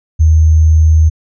sine tone with sample-and-hold, 79.1 Hz, D#2, 29 cents sharp, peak -4 dBFS, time 0.19-1.1 s, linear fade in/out 20 ms, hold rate 6300 Hz, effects resampled to 22050 Hz

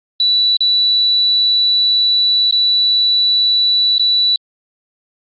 sine tone with dropouts, 3951 Hz, B7, in tune, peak -10 dBFS, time 0.2-4.36 s, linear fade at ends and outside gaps 2 ms, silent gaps 0.569-0.606 / 2.511-2.524 / 3.982-3.995 s, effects Opus 48 kbps

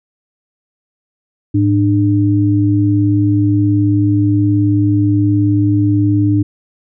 sine tone pair together, 106.11 / 299.6 Hz, G#2 / D4, +38 / +35 cents, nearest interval octave + tritone, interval 1797 cents, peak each -12 dBFS, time 1.54-6.43 s, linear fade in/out 10 ms, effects none

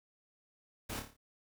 pink noise with echo, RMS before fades -41 dBFS, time 0.89-1 s, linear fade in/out 10 ms, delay 28 ms, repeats 6, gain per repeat -5 dB, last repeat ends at 1.168 s, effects none

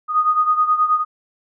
sine beating tone pair, 1238 / 1247.4 Hz, D#6 / D#6, -9 / +4 cents, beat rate 9.4 Hz, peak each -15 / -20 dBFS, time 0.08-1.05 s, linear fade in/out 50 ms, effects none

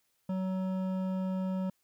sine tone with hard clipping, 187.6 Hz, F#3, 24 cents sharp, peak -32 dBFS, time 0.29-1.7 s, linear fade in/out 5 ms, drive 11 dB, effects white hiss -75 dBFS RMS until 1.83 s

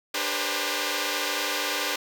5% pulse tone cluster, 295.9 / 399.1 / 482.6 / 511 / 537 Hz, D4 / G4 / B4 / C5 / C5, +13 / +31 / -40 / -41 / +45 cents, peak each -21 dBFS, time 0.14-1.96 s, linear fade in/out 5 ms, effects none

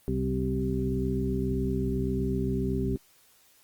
harmonic tone with a mistuned harmonic, 64.8 Hz, C2, 16 cents flat, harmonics 1 / 2 / 3 / 4 / 6, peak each -32 / -32 / -32 / -32 / -32 dBFS, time 0.08-2.96 s, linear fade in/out 0 ms, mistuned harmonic 3, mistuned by -27 cents, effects white hiss -61 dBFS RMS until 3.63 s + Opus 24 kbps

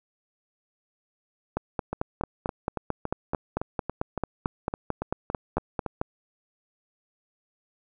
two click trains, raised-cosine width 1 ms, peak -15 / -12 dBFS, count 15 / 21, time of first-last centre 1.93-5.863 / 1.57-6.014 s, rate 3.56 / 4.5 Hz, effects none

